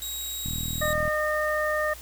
15% pulse tone, 3816 Hz, A#7, 40 cents sharp, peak -24 dBFS, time 0.02-0.93 s, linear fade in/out 0 ms
click train, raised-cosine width 5 ms, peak -21 dBFS, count 26, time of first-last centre 0.46-1.079 s, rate 40.4 Hz
harmonic tone, 610 Hz, D#5, 34 cents flat, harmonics 1 / 2 / 3, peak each -26 / -30 / -28 dBFS, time 0.81-1.94 s, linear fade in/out 10 ms
effects added 60 Hz sine -45 dBFS peak until 2.01 s + white hiss -45 dBFS RMS until 2.01 s

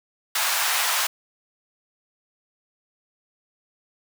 pink high-pass noise, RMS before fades -23 dBFS, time 0.35-1.07 s, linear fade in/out 5 ms, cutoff 840 Hz, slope 24 dB/octave, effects none

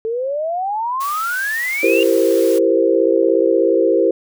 sine exponential sweep, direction up, 437.5 to 2833 Hz, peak -18 dBFS, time 0.05-2.03 s, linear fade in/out 0 ms
white high-pass noise, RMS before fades -32 dBFS, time 1-2.59 s, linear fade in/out 10 ms, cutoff 760 Hz, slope 24 dB/octave
sine chord, C dominant seventh, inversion first, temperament equal with one note detuned, 335.6 / 392 / 466.2 / 523.3 Hz, E4 / G4 / Bb4 / C5, +31 / 0 / 0 / 0 cents, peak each -17 dBFS, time 1.83-4.11 s, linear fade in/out 5 ms
effects none

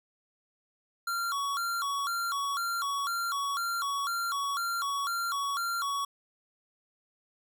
square tone with vibrato, 1244.5 Hz, D#6, in tune, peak -30 dBFS, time 1.07-6.05 s, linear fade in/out 5 ms, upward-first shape square, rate 2 Hz, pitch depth 180 cents each way, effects none

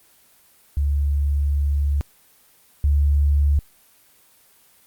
sine tone pair in turn, 71.5 / 72 Hz, D2 / D2, -46 / -34 cents, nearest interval unison, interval 12 cents, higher second, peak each -17 / -14 dBFS, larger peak second, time 0.77-2.01 / 2.84-3.59 s, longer first, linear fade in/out 0 ms, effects white hiss -55 dBFS RMS until 4.86 s + Opus 24 kbps

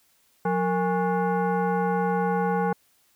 sine tone with frequency modulation, 180 Hz, F#3, 47 cents flat, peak -21 dBFS, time 0.45-2.73 s, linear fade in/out 5 ms, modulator 641 Hz, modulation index 1.4, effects white hiss -64 dBFS RMS until 3.15 s

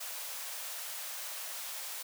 white high-pass noise, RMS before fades -41 dBFS, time 0-2.03 s, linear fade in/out 10 ms, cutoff 510 Hz, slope 48 dB/octave, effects none

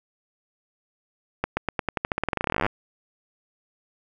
accelerating click train, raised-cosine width 0.5 ms, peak -8 dBFS, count 28, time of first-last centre 1.44-2.664 s, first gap 130 ms, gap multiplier 0.9, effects none

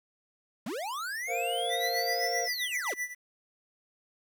square linear two-way sweep, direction up then down, 176.3 to 5790 to 300.5 Hz, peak -34 dBFS, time 0.66-2.94 s, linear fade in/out 5 ms, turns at 2.42 s
triangle chord, Bb suspended second, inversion none, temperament just, 466.2 / 524.4 / 699.2 Hz, Bb4 / C5 / F5, 0 / +4 / +2 cents, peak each -34 / -34 / -30 dBFS, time 1.27-2.49 s, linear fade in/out 50 ms
square tone with tremolo, 1975.5 Hz, B6, in tune, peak -30 dBFS, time 1.69-3.15 s, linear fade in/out 50 ms, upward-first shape sine, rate 7.7 Hz, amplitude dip 85%
effects 10-bit

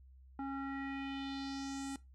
square tone with low-pass filter sweep, 273.3 Hz, C#4, 24 cents flat, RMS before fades -41 dBFS, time 0.39-1.96 s, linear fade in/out 2 ms, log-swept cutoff 1100 to 9000 Hz, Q 3, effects noise-tail reverb RT60 0.2 s tail -18 dB re dry + added 65 Hz sine -56 dBFS peak until 2.14 s

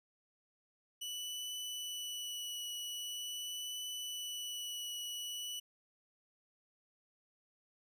sawtooth tone with vibrato, 2960 Hz, F#7, in tune, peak -37 dBFS, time 1.01-5.6 s, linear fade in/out 10 ms, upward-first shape triangle, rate 0.44 Hz, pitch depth 15 cents each way, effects resampled to 32000 Hz

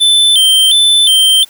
square tone with vibrato, 3322 Hz, G#7, in tune, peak -6 dBFS, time 0-1.45 s, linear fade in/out 20 ms, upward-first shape square, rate 1.4 Hz, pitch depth 100 cents each way, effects white hiss -42 dBFS RMS until 1.49 s

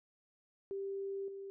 sine tone with level steps, 392.8 Hz, G4, 4 cents sharp, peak -37 / -43 dBFS, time 0.71-1.5 s, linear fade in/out 0 ms, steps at 1.28 s, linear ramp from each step 2 ms, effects none

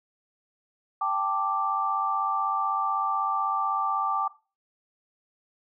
sine chord, G suspended second, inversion none, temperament equal, 784 / 880 / 1174.7 Hz, G5 / A5 / D6, 0 / 0 / 0 cents, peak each -30 / -31 / -26 dBFS, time 1.01-4.28 s, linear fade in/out 5 ms, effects noise-tail reverb RT60 0.3 s tail -17 dB re dry

